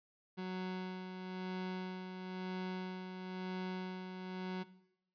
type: tone with tremolo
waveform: 30% pulse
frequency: 185 Hz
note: F#3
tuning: in tune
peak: -35 dBFS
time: 0.37-4.64 s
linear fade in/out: 20 ms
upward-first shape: sine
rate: 1 Hz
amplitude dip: 50%
effects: noise-tail reverb RT60 0.8 s tail -17 dB re dry + resampled to 11025 Hz